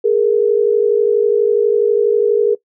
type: tone pair together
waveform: sine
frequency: 415.3 / 467.5 Hz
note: G#4 / A#4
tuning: 0 / +5 cents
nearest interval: major second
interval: 205 cents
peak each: -13 dBFS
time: 0.04-2.55 s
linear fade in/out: 10 ms
effects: noise-tail reverb RT60 0.1 s tail -19 dB re dry